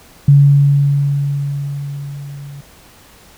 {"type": "tone with level ramp", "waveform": "sine", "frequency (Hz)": 141.6, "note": "C#3", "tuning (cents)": 37, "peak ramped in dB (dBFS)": [-3, -29], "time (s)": [0.28, 2.61], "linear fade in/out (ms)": 5, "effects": ["pink hiss -44 dBFS RMS until 3.37 s"]}